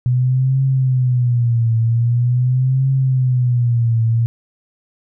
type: tone with vibrato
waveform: sine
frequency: 123.47 Hz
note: B2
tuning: in tune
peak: -12 dBFS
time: 0.06-4.26 s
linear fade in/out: 0 ms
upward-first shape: triangle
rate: 0.44 Hz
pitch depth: 150 cents each way
effects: none